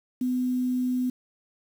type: tone with quantisation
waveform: sine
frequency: 251.5 Hz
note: B3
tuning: 32 cents sharp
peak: -23 dBFS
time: 0.21-1.1 s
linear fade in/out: 5 ms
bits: 8
effects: none